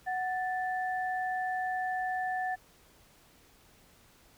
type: tone pair together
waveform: sine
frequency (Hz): 741 / 1760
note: F#5 / A6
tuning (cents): +2 / 0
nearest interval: octave + minor third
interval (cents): 1498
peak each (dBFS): -31 / -36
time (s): 0.06-2.56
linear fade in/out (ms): 20
effects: pink hiss -61 dBFS RMS until 4.37 s